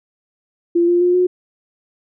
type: tone with pitch steps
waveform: sine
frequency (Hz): 343.3 / 349.5 / 355.8 / 362.2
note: F4 / F4 / F4 / F#4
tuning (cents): -30 / +1 / +32 / -37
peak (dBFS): -11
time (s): 0.75-1.27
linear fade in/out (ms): 10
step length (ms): 130
effects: none